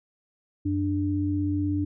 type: tone pair together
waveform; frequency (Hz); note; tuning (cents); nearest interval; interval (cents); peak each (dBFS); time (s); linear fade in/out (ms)
sine; 92.9 / 294.9; F#2 / D4; +7 / +7; octave + minor sixth; 2000; -27 / -25; 0.65-1.85; 10
effects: none